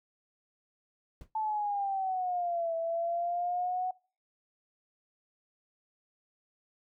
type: noise with exponential decay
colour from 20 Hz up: brown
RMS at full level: -40 dBFS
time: 1.21-1.3 s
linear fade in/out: 1 ms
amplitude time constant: 19 ms
type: exponential two-way sweep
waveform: sine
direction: down then up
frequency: 880 to 658 to 741 Hz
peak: -29 dBFS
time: 1.35-3.91 s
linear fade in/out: 5 ms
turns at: 2.75 s
effects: noise-tail reverb RT60 0.4 s tail -25 dB re dry